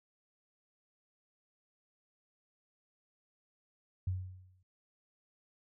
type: tone with exponential decay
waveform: sine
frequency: 92.5 Hz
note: F#2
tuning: in tune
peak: -29 dBFS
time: 4.07-4.63 s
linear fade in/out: 5 ms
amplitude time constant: 120 ms
effects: none